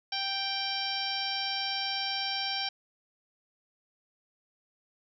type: harmonic tone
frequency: 784 Hz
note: G5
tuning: in tune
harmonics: 1 / 2 / 3 / 4 / 5 / 6 / 7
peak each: -37 / -41 / -39 / -36 / -39 / -38 / -36 dBFS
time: 0.12-2.69 s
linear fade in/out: 5 ms
effects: none